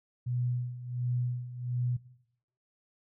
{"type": "tone with tremolo", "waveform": "sine", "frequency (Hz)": 123.2, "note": "B2", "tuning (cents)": -4, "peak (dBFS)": -27, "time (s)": [0.26, 1.97], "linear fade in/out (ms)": 10, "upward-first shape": "sine", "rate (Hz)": 1.4, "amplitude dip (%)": 80, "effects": ["noise-tail reverb RT60 0.7 s tail -17 dB re dry"]}